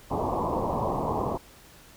white low-pass noise, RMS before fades -28 dBFS, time 0.1-1.38 s, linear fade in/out 20 ms, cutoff 1100 Hz, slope 96 dB/octave, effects pink hiss -52 dBFS RMS until 1.96 s

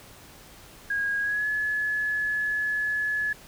sine tone with pitch glide, 1638 to 1706.6 Hz, G#6 to G#6, -24 to +47 cents, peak -24 dBFS, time 0.9-3.33 s, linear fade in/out 5 ms, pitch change +71 cents, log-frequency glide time 1.19-1.47 s, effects pink hiss -49 dBFS RMS until 3.47 s

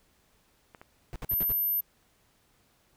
clicks, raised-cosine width 0.5 ms, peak -32 dBFS, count 4, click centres 0.748 / 0.815 / 1.142 / 1.441 s
brown noise bursts, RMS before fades -36 dBFS, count 5, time 1.13-1.521 s, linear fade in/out 0 ms, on 27 ms, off 64 ms
sine tone, 13000 Hz, G#9, 38 cents flat, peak -25 dBFS, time 1.29-1.81 s, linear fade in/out 10 ms
effects pink hiss -67 dBFS RMS until 2.96 s

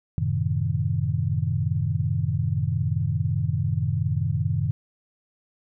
sine chord, F# diminished seventh, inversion none, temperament equal, 92.5 / 110 / 130.81 / 155.56 Hz, F#2 / A2 / C3 / Eb3, 0 / 0 / 0 / 0 cents, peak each -27 dBFS, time 0.18-4.71 s, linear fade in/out 0 ms, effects none

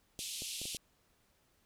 pink band-pass noise, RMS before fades -42 dBFS, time 0.19-0.77 s, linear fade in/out 0 ms, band 2700 to 12000 Hz, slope 48 dB/octave
clicks, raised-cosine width 2 ms, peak -34 dBFS, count 5, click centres 0.191 / 0.421 / 0.616 / 0.655 / 0.748 s
effects pink hiss -72 dBFS RMS until 1.65 s

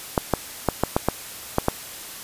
clicks, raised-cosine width 1 ms, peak -3 dBFS, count 8, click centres 0.178 / 0.337 / 0.687 / 0.836 / 0.965 / 1.086 / 1.584 / 1.684 s, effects white hiss -37 dBFS RMS until 2.23 s + resampled to 32000 Hz

